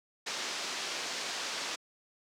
white low-pass noise, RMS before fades -37 dBFS, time 0.26-1.76 s, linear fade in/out 10 ms, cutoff 6100 Hz, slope 24 dB/octave, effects high-pass 300 Hz 12 dB/octave

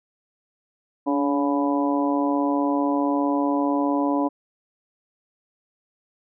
harmonic tone with a mistuned harmonic, 141.3 Hz, C#3, 34 cents sharp, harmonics 2 / 3 / 4 / 5 / 6 / 7, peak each -21 / -33 / -28 / -30 / -32 / -28 dBFS, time 1.06-4.29 s, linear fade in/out 20 ms, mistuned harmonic 2, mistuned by +28 cents, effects none

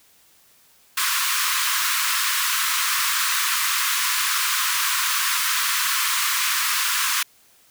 pink high-pass noise, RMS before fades -22 dBFS, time 0.97-7.23 s, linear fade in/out 5 ms, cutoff 1000 Hz, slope 96 dB/octave, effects white hiss -56 dBFS RMS until 7.7 s

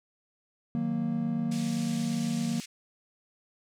triangle chord, D# minor, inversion none, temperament equal, 155.56 / 185 / 233.1 Hz, D#3 / F#3 / A#3, 0 / 0 / 0 cents, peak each -32 / -32 / -27 dBFS, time 0.75-2.6 s, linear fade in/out 0 ms
white band-pass noise, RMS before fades -44 dBFS, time 1.51-2.66 s, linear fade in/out 10 ms, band 1900 to 8100 Hz, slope 24 dB/octave
effects none

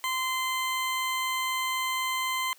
20% pulse tone, 1036 Hz, C6, 17 cents flat, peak -22 dBFS, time 0.04-2.53 s, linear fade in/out 0 ms, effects white hiss -57 dBFS RMS until 2.58 s + high-pass 400 Hz 12 dB/octave

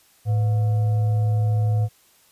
sine tone with frequency modulation, 108.4 Hz, A2, 25 cents flat, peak -17 dBFS, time 0.25-1.89 s, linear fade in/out 50 ms, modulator 609 Hz, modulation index 0.21, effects white hiss -57 dBFS RMS until 2.31 s + resampled to 32000 Hz

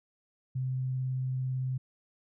sine tone with vibrato, 129.5 Hz, C3, 17 cents flat, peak -29 dBFS, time 0.55-1.78 s, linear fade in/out 10 ms, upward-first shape triangle, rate 18 Hz, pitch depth 10 cents each way, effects none

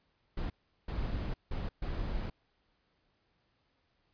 brown noise bursts at uneven times, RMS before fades -35 dBFS, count 4, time 0.37-0.5 / 0.88-1.34 / 1.51-1.69 / 1.82-2.3 s, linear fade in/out 5 ms, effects pink hiss -75 dBFS RMS until 4.13 s + resampled to 11025 Hz

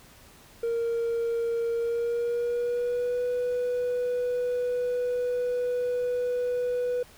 triangle tone with pitch glide, 464.8 to 492.4 Hz, A#4 to B4, -5 to -5 cents, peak -22 dBFS, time 0.63-7.03 s, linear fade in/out 5 ms, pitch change +100 cents, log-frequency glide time 1.74-3.23 s, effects tanh soft clip ceiling -20 dBFS + pink hiss -53 dBFS RMS until 7.17 s

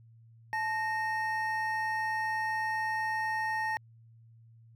triangle tone pair together, 872.1 / 1848 Hz, A5 / A#6, -16 / -16 cents, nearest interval octave + minor second, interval 1300 cents, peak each -30 / -31 dBFS, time 0.53-3.77 s, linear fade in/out 0 ms, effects added 114 Hz sine -54 dBFS peak until 4.75 s

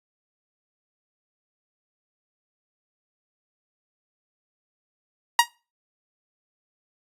sawtooth tone with exponential decay, 947 Hz, A#5, 27 cents sharp, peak -6 dBFS, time 5.39-5.48 s, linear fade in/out 2 ms, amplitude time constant 18 ms, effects noise-tail reverb RT60 0.3 s tail -21 dB re dry + resampled to 32000 Hz

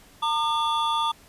triangle tone cluster, 913 / 1207 / 3439 Hz, A#5 / D6 / A7, -36 / +47 / -40 cents, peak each -23 / -24 / -28 dBFS, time 0.22-1.12 s, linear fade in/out 10 ms, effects pink hiss -53 dBFS RMS until 1.28 s + resampled to 32000 Hz

